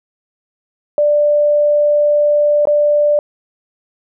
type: tone with dropouts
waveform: sine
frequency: 590 Hz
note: D5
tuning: 8 cents sharp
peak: -9 dBFS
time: 0.98-3.19 s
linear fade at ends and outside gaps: 1 ms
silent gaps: 2.654-2.672 s
effects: none